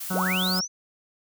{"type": "noise", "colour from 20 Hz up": "blue", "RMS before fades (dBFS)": -34, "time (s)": [0, 0.6], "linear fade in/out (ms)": 10}
{"type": "harmonic tone", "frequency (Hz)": 185, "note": "F#3", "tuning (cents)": 0, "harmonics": [1, 2, 3, 4, 5, 6, 7, 8], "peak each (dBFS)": [-26, -39, -38, -38, -40, -40, -36, -35], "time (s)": [0.1, 0.61], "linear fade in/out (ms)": 10}
{"type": "linear sweep", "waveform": "sine", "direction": "up", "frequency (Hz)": [37.19, 6240], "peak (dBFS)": -25, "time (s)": [0.12, 0.68], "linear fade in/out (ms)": 50}
{"effects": []}